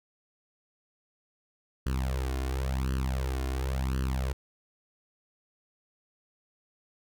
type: tone with flanger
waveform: sawtooth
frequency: 65.41 Hz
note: C2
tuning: in tune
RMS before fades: -30 dBFS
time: 1.86-4.33 s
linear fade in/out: 5 ms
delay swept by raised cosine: 0.66 to 2.86 ms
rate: 0.94 Hz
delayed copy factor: +0.95
effects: none